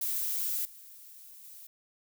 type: noise with level steps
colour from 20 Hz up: violet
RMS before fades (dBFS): -32 / -51 / -49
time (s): 0.01-1.67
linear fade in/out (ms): 5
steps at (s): 0.65 / 1.44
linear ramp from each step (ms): 2
effects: none